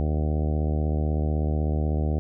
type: harmonic tone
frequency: 76.1 Hz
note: D#2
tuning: 38 cents flat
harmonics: 1 / 2 / 3 / 4 / 5 / 6 / 7 / 8 / 9 / 10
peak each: -23 / -29 / -33 / -35 / -37 / -39 / -40 / -41 / -42 / -43 dBFS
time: 0-2.19 s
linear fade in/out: 0 ms
effects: none